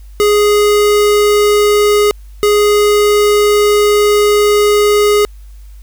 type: tone pair in turn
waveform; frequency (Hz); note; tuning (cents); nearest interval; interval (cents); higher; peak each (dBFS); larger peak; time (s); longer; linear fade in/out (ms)
square; 415.3 / 415.3; G#4 / G#4; 0 / 0; unison; 0; neither; -8; neither; 0.2-2.11 / 2.43-5.25; second; 0
effects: added 50 Hz sine -31 dBFS peak until 5.82 s + white hiss -52 dBFS RMS until 5.82 s